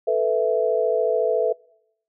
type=chord; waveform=sine; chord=A suspended second; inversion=none; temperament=equal; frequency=440 / 493.9 / 659.3 Hz; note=A4 / B4 / E5; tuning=0 / 0 / 0 cents; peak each=-22 dBFS; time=0.07-1.53 s; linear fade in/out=10 ms; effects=noise-tail reverb RT60 0.8 s tail -26 dB re dry